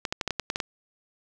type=clicks; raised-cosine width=0.2 ms; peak=-10 dBFS; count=9; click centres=0.052 / 0.125 / 0.212 / 0.277 / 0.307 / 0.397 / 0.501 / 0.559 / 0.602 s; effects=none